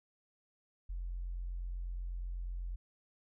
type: tone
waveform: sine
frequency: 44.07 Hz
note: F1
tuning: 16 cents sharp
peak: -36 dBFS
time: 0.89-2.76 s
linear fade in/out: 10 ms
effects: tanh soft clip ceiling -32 dBFS